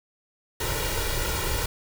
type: noise with comb filter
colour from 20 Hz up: pink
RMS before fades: -27 dBFS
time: 0.6-1.66 s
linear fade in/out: 5 ms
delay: 2.1 ms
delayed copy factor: +0.75
effects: none